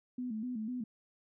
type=tone with vibrato; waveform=sine; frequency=233.1 Hz; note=A#3; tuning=in tune; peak=-35 dBFS; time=0.18-0.84 s; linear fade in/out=5 ms; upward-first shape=square; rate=4 Hz; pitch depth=120 cents each way; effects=none